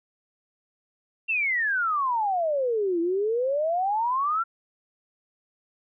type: exponential two-way sweep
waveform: sine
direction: down then up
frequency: 2754 to 329.6 to 1389 Hz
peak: -22 dBFS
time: 1.28-4.44 s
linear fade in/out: 20 ms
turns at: 3 s
effects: none